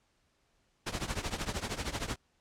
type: noise with tremolo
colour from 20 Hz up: pink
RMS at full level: -32 dBFS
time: 0.86-2.16 s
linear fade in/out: 10 ms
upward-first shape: triangle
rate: 13 Hz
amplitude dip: 90%
effects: pink hiss -73 dBFS RMS until 2.4 s + low-pass 8000 Hz 12 dB/octave